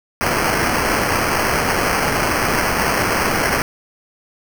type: noise with sample-and-hold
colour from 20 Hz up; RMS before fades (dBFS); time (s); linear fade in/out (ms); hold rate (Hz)
white; -18; 0.21-3.62; 0; 3675
effects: none